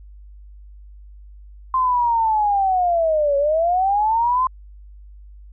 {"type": "linear two-way sweep", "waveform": "sine", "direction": "down then up", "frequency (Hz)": [1046.5, 554.4, 1046.5], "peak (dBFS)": -15, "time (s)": [1.74, 4.47], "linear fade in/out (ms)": 2, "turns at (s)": 3.37, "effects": ["added 50 Hz sine -39 dBFS peak until 5.52 s"]}